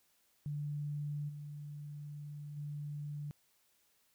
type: tone with level steps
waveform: sine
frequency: 146.8 Hz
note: D3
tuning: in tune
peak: -36 / -43 / -39 dBFS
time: 0.46-3.31 s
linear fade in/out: 0 ms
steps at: 1.28 / 2.56 s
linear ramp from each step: 20 ms
effects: white hiss -73 dBFS RMS until 4.14 s